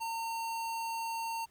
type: tone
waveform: square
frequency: 912 Hz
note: A#5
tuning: 38 cents flat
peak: -35 dBFS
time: 0-1.46 s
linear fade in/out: 20 ms
effects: pink hiss -68 dBFS RMS until 1.5 s